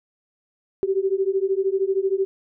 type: beating tone pair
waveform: sine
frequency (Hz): 380 / 393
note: F#4 / G4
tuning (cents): +46 / +4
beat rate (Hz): 13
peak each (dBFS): -22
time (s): 0.83-2.25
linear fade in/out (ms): 0
effects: none